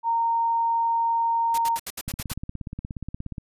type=tone; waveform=sine; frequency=923 Hz; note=A#5; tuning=17 cents flat; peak=-20 dBFS; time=0.03-1.79 s; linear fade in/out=50 ms
type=noise bursts; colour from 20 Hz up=white; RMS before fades=-32 dBFS; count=8; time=1.54-2.336 s; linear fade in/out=5 ms; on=40 ms; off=68 ms
type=click train; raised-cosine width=5 ms; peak=-20 dBFS; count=23; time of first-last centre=2.08-3.382 s; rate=16.9 Hz
effects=resampled to 32000 Hz